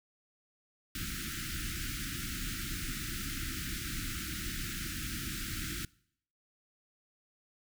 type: band-stop noise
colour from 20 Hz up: pink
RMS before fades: -38 dBFS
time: 0.95-5.85 s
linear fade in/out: 2 ms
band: 350 to 1300 Hz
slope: 96 dB/octave
effects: noise-tail reverb RT60 0.7 s tail -24 dB re dry